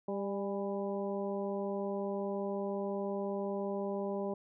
harmonic tone with a mistuned harmonic, 198.4 Hz, G3, 21 cents sharp, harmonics 1 / 2 / 3 / 4 / 5, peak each -38 / -37 / -39 / -45 / -47 dBFS, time 0.08-4.34 s, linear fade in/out 5 ms, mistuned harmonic 4, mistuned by +43 cents, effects none

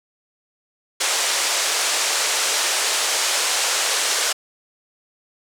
white band-pass noise, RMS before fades -21 dBFS, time 1-4.33 s, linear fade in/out 10 ms, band 430 to 8500 Hz, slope 24 dB/octave, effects none

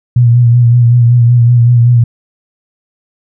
sine tone with vibrato, 120 Hz, B2, 49 cents flat, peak -3 dBFS, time 0.16-2.04 s, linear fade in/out 5 ms, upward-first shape sine, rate 5.3 Hz, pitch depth 40 cents each way, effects none

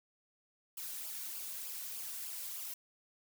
blue noise with flanger, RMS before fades -43 dBFS, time 0.77-2.74 s, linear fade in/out 5 ms, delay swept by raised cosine 0.5 to 2.4 ms, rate 3.3 Hz, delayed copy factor -0.75, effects none

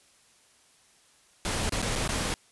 pink noise with dropouts, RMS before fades -29 dBFS, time 1.45-2.34 s, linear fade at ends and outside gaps 0 ms, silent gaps 1.694-1.722 / 1.818-1.826 / 1.954-1.959 / 2.077-2.09 s, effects white hiss -61 dBFS RMS until 2.51 s + resampled to 24000 Hz

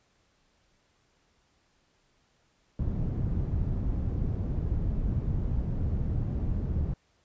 white low-pass noise, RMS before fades -29 dBFS, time 2.79-6.94 s, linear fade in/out 2 ms, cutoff 110 Hz, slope 12 dB/octave, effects pink hiss -69 dBFS RMS until 7.24 s + resampled to 16000 Hz

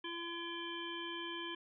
harmonic tone with a mistuned harmonic, 339.4 Hz, F4, 49 cents flat, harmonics 1 / 3 / 5 / 7 / 9 / 10, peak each -45 / -47 / -48 / -51 / -45 / -56 dBFS, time 0.04-1.55 s, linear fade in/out 5 ms, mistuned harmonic 9, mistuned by +33 cents, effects none

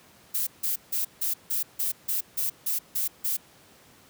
violet noise bursts, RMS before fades -27 dBFS, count 11, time 0.34-3.37 s, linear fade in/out 10 ms, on 130 ms, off 160 ms, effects pink hiss -55 dBFS RMS until 4.09 s + high-pass 100 Hz 12 dB/octave

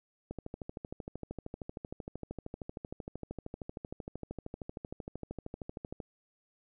click train, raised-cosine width 2 ms, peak -26 dBFS, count 75, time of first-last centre 0.31-6.002 s, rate 13 Hz, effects none

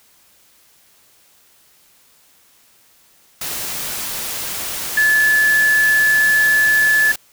sine tone in noise, 1728 Hz, A6, 32 cents flat, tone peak -11 dBFS, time 4.97-7.12 s, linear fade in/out 5 ms, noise white, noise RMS -25 dBFS, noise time 3.41-7.16 s, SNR +11 dB, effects white hiss -53 dBFS RMS until 7.32 s

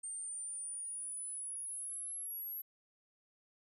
sine exponential sweep, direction up, 8730 to 11680 Hz, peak -40 dBFS, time 0.03-2.62 s, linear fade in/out 10 ms, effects none

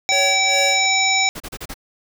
harmonic tone, 768 Hz, G5, 36 cents flat, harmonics 1 / 3 / 5 / 7 / 9, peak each -22 / -18 / -22 / -23 / -23 dBFS, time 0.09-1.29 s, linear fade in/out 0 ms
square tone with tremolo, 559 Hz, C#5, 14 cents sharp, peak -21 dBFS, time 0.12-0.86 s, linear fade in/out 0 ms, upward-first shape sine, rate 2.5 Hz, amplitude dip 90%
pink noise bursts, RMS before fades -31 dBFS, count 5, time 1.35-1.742 s, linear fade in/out 10 ms, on 52 ms, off 33 ms
effects none

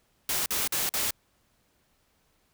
white noise bursts, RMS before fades -28 dBFS, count 4, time 0.29-1.108 s, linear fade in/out 2 ms, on 170 ms, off 46 ms, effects pink hiss -69 dBFS RMS until 2.53 s

